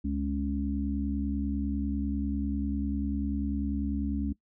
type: harmonic tone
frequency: 70.1 Hz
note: C#2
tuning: 20 cents sharp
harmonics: 1 / 3 / 4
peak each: -32 / -32 / -32 dBFS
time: 0.04-4.33 s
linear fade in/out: 10 ms
effects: noise-tail reverb RT60 0.1 s tail -20 dB re dry